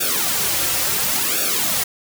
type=noise with flanger; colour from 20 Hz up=white; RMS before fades=-20 dBFS; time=0-1.84 s; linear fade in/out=10 ms; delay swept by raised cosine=0.97 to 4.77 ms; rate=0.71 Hz; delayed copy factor=-0.9; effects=none